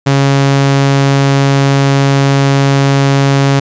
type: tone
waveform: sawtooth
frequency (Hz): 138.2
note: C#3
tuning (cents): -5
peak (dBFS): -3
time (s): 0.06-3.6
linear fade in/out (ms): 10
effects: resampled to 16000 Hz